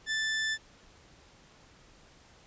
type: tone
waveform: sawtooth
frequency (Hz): 1760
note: A6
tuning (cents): 0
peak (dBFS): -25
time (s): 0.06-0.58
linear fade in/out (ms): 50
effects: pink hiss -58 dBFS RMS until 2.46 s + resampled to 16000 Hz